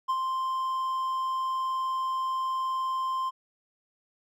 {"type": "tone with ADSR envelope", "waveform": "triangle", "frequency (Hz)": 1046.5, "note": "C6", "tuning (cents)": 0, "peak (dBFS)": -21, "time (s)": [0.08, 3.31], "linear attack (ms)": 19, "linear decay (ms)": 53, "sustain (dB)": -4, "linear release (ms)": 29, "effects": []}